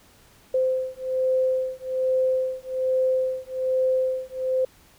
sine beating tone pair, 517 / 518.2 Hz, C5 / C5, -21 / -17 cents, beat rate 1.2 Hz, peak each -24 dBFS, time 0.54-4.65 s, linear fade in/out 5 ms, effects pink hiss -55 dBFS RMS until 4.98 s

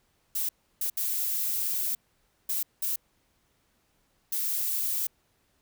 violet noise bursts at uneven times, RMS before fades -29 dBFS, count 6, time 0.35-0.49 / 0.81-0.9 / 0.97-1.95 / 2.49-2.63 / 2.82-2.96 / 4.32-5.07 s, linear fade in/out 5 ms, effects pink hiss -70 dBFS RMS until 5.61 s

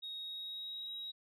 sine tone with pitch glide, 3760 to 3826 Hz, A#7 to A#7, +14 to +44 cents, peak -40 dBFS, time 0.02-1.12 s, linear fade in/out 20 ms, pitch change +30 cents, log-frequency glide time 0.16-0.93 s, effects tanh soft clip ceiling -37 dBFS

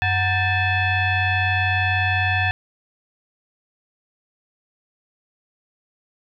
sine tone with frequency modulation, 929 Hz, A#5, 6 cents flat, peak -17 dBFS, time 0.02-2.51 s, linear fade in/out 0 ms, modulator 835 Hz, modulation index 2.2, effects none

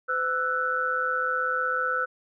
sine tone cluster, 508 / 1327 / 1483 Hz, B4 / E6 / F#6, +49 / +11 / +4 cents, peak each -32 / -27 / -27 dBFS, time 0.08-2.06 s, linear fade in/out 20 ms, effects none

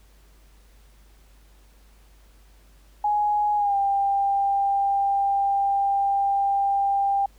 sine tone with pitch glide, 833 to 794.5 Hz, G#5 to G5, +5 to +23 cents, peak -19 dBFS, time 3.04-7.26 s, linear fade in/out 5 ms, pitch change -82 cents, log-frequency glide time 3.56-3.76 s, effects added 50 Hz sine -51 dBFS peak until 7.38 s + pink hiss -60 dBFS RMS until 7.38 s

